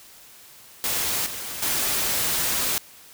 white noise with level steps, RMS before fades -25 / -33 / -24 dBFS, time 0.84-2.78 s, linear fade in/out 0 ms, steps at 1.26 / 1.62 s, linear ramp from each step 5 ms, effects white hiss -48 dBFS RMS until 3.13 s

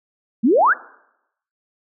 sine exponential sweep, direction up, 204 to 1786 Hz, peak -11 dBFS, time 0.43-0.74 s, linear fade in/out 20 ms, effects noise-tail reverb RT60 0.8 s tail -21 dB re dry

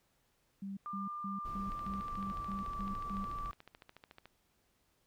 sine tone bursts, 196.3 Hz, G3, 3 cents sharp, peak -39 dBFS, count 9, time 0.62-3.25 s, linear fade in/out 5 ms, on 150 ms, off 160 ms
sine tone with pitch glide, 1197 to 1164.3 Hz, D6 to D6, +33 to -15 cents, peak -39 dBFS, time 0.86-3.51 s, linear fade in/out 0 ms, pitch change -48 cents, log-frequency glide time 1.26-2.63 s
brown noise, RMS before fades -46 dBFS, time 1.44-3.52 s, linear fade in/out 20 ms
click train, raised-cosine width 0.3 ms, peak -36 dBFS, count 36, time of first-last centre 1.72-4.256 s, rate 13.8 Hz
effects pink hiss -75 dBFS RMS until 5.06 s

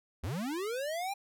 square linear sweep, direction up, 65.41 to 815 Hz, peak -34 dBFS, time 0.23-1.14 s, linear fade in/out 10 ms, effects none

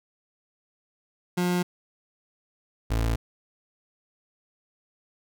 30% pulse tone pair in turn, 178.1 / 56.1 Hz, F3 / A1, +34 / +34 cents, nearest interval octave + minor sixth, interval 2000 cents, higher first, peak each -20 dBFS, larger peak neither, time 1.37-1.63 / 2.9-3.16 s, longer neither, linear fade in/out 10 ms, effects none

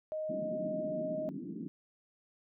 sine tone, 622.3 Hz, D#5, in tune, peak -34 dBFS, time 0.12-1.29 s, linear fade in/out 0 ms
white band-pass noise, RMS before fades -41 dBFS, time 0.29-1.68 s, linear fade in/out 0 ms, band 160 to 320 Hz, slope 48 dB/octave
effects none

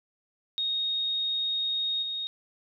sine tone with level steps, 3729 Hz, A#7, in tune, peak -26 / -30 dBFS, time 0.58-2.27 s, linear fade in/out 0 ms, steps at 2.02 s, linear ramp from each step 10 ms, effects none

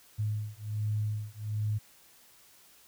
sine beating tone pair, 105.7 / 107 Hz, G#2 / A2, +31 / -48 cents, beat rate 1.3 Hz, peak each -33 / -33 dBFS, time 0.18-1.79 s, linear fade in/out 20 ms, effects white hiss -59 dBFS RMS until 2.87 s

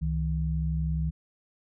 sine tone pair together, 67.24 / 159 Hz, C2 / D#3, +48 / +38 cents, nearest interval octave + minor third, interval 1490 cents, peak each -28 dBFS, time 0.01-1.11 s, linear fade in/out 20 ms, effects none

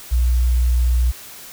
sine tone, 60.9 Hz, B1, 24 cents flat, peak -12 dBFS, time 0.11-1.12 s, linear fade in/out 20 ms, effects tanh soft clip ceiling -9 dBFS + white hiss -38 dBFS RMS until 1.52 s

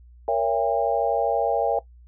sine chord, A# diminished seventh, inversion none, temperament just, 466.2 / 559.4 / 671.3 / 805.5 Hz, A#4 / C#5 / E5 / G5, 0 / +16 / +31 / +47 cents, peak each -25 dBFS, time 0.28-1.79 s, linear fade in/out 2 ms, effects noise-tail reverb RT60 0.1 s tail -17 dB re dry + added 60 Hz sine -46 dBFS peak until 2.07 s

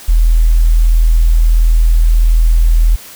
sine tone, 40.74 Hz, E1, 20 cents flat, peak -5 dBFS, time 0.08-2.96 s, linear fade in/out 10 ms, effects white hiss -34 dBFS RMS until 3.15 s

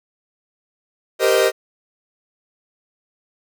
45% pulse chord, C minor seventh, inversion second, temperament equal with one note detuned, 392 / 466.2 / 517.8 / 622.3 Hz, G4 / Bb4 / C5 / Eb5, 0 / 0 / -18 / 0 cents, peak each -19 dBFS, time 1.19-1.52 s, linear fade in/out 50 ms, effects none

